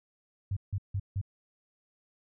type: tone bursts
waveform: sine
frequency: 98 Hz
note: G2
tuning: in tune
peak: -28 dBFS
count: 4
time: 0.51-1.214 s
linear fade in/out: 5 ms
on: 56 ms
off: 160 ms
effects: none